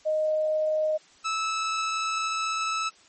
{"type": "tone pair in turn", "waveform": ["sine", "sawtooth"], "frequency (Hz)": [620, 1307.7], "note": ["D#5", "E6"], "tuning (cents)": [-6, -14], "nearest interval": "octave + minor second", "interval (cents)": 1292, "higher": "second", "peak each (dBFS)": [-22, -22], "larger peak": "neither", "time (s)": [[0.05, 0.98], [1.24, 2.9]], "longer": "second", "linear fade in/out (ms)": 20, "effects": ["white hiss -56 dBFS RMS until 3.08 s", "MP3 32 kbps"]}